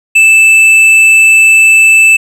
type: tone with hard clipping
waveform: sine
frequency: 2637 Hz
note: E7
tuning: in tune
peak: -3 dBFS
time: 0.15-2.17 s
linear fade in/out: 10 ms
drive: 6 dB
effects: none